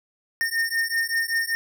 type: beating tone pair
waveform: square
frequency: 1825 / 1830.2 Hz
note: A#6 / A#6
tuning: -37 / -32 cents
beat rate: 5.2 Hz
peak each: -26 dBFS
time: 0.41-1.55 s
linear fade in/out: 0 ms
effects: none